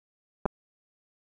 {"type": "clicks", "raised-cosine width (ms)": 1, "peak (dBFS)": -12, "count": 2, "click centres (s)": [0.456, 0.461], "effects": []}